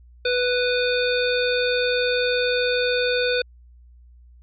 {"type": "harmonic tone with a mistuned harmonic", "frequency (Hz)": 493.9, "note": "B4", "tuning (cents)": 0, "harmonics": [1, 3, 5, 7, 9], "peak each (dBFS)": [-21, -26, -28, -29, -31], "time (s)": [0.25, 3.42], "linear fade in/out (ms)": 5, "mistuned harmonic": 7, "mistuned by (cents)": 74, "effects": ["added 60 Hz sine -46 dBFS peak until 4.42 s"]}